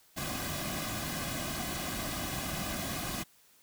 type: noise with comb filter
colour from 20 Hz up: pink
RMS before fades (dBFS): -36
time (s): 0.16-3.24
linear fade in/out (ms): 20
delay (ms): 2.2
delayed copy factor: -0.7
effects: white hiss -63 dBFS RMS until 3.62 s